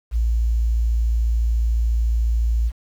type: tone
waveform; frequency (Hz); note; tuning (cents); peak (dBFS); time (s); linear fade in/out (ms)
sine; 57; A#1; -38; -16; 0.11-2.72; 50
effects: 8-bit